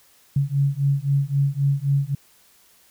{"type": "beating tone pair", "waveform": "sine", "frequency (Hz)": [138, 141.8], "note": ["C#3", "C#3"], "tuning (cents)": [-7, 40], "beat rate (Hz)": 3.8, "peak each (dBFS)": -21, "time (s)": [0.36, 2.15], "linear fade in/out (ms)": 5, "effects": ["white hiss -56 dBFS RMS until 2.9 s"]}